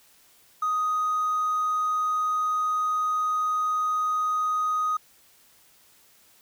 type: tone with hard clipping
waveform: triangle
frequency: 1248 Hz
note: D#6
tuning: 5 cents sharp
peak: -23 dBFS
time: 0.62-4.97 s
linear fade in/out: 5 ms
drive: 4 dB
effects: white hiss -58 dBFS RMS until 6.41 s